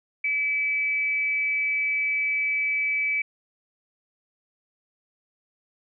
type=tone with frequency modulation; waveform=sine; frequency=2300 Hz; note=D7; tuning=37 cents flat; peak=-22 dBFS; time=0.24-3.22 s; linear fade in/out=5 ms; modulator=270 Hz; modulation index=0.24; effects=none